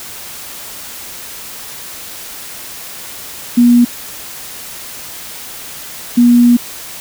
sine tone bursts at uneven times, 240.6 Hz, B3, 45 cents flat, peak -4 dBFS, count 2, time 3.57-3.85 / 6.17-6.57 s, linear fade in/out 10 ms, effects white hiss -29 dBFS RMS until 7 s

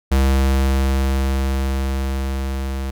square tone with level ramp, 67 Hz, C2, 42 cents sharp, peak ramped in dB -13 to -23 dBFS, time 0.11-2.91 s, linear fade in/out 10 ms, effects none

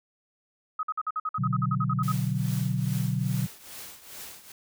sine tone bursts, 1264 Hz, D#6, 27 cents sharp, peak -26 dBFS, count 15, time 0.79-2.119 s, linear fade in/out 5 ms, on 41 ms, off 51 ms
sine chord, B minor, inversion none, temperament equal, 123.47 / 146.83 / 185 Hz, B2 / D3 / F#3, 0 / 0 / 0 cents, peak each -28 / -29 / -30 dBFS, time 1.38-3.47 s, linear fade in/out 10 ms
white noise with tremolo, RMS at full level -40 dBFS, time 2.03-4.52 s, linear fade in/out 2 ms, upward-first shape triangle, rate 2.4 Hz, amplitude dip 80%
effects none

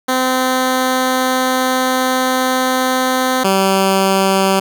10% pulse tone pair in turn, 257.5 / 192.91 Hz, C4 / G3, -28 / -27 cents, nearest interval perfect fourth, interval 499 cents, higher first, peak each -5 / -3 dBFS, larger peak second, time 0.08-3.44 / 3.44-4.6 s, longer first, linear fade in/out 10 ms, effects none

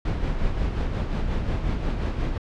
brown noise with tremolo, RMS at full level -23 dBFS, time 0.05-2.38 s, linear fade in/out 5 ms, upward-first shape sine, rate 5.6 Hz, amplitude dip 45%, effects low-pass 4000 Hz 12 dB/octave

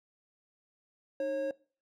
triangle tone pair together, 305.9 / 545 Hz, D#4 / C#5, -29 / -29 cents, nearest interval minor seventh, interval 1000 cents, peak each -38 / -28 dBFS, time 1.2-1.51 s, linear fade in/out 2 ms, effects noise-tail reverb RT60 0.4 s tail -22 dB re dry

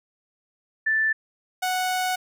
sine / sawtooth tone pair in turn, 1762 / 738.5 Hz, A6 / F#5, +2 / -3 cents, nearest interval octave + minor third, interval 1505 cents, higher first, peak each -19 dBFS, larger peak neither, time 0.86-1.13 / 1.62-2.16 s, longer second, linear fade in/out 10 ms, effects none

